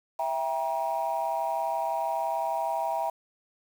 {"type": "chord", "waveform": "sine", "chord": "E diminished", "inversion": "none", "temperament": "just", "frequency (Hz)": [659.3, 791.1, 949.3], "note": ["E5", "G5", "Bb5"], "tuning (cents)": [0, 16, 31], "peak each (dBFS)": -30, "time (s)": [0.19, 3.1], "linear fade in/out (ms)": 5, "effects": ["tanh soft clip ceiling -19 dBFS", "8-bit"]}